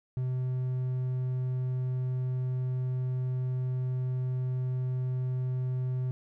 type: tone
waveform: triangle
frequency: 127.7 Hz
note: C3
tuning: 42 cents flat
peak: -26 dBFS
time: 0.17-6.11 s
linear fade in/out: 0 ms
effects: none